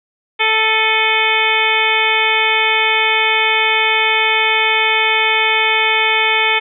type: harmonic tone with a mistuned harmonic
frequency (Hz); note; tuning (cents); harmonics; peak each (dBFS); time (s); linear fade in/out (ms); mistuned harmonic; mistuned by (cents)
440; A4; 0; 1 / 2 / 3 / 4 / 5 / 6 / 7 / 8; -23 / -19 / -23 / -22 / -16 / -19 / -21 / -22; 0.39-6.6; 20; 6; -76
effects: none